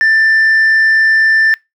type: tone with tanh clipping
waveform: sine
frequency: 1776 Hz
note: A6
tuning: 16 cents sharp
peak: -8 dBFS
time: 0.01-1.54 s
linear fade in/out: 0 ms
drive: 2 dB
effects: noise-tail reverb RT60 0.2 s tail -24 dB re dry